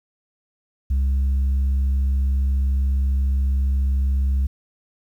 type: tone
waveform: sine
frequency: 67.2 Hz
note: C2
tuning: 47 cents sharp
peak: -14 dBFS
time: 0.9-4.47 s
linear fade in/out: 10 ms
effects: tanh soft clip ceiling -16 dBFS + 9-bit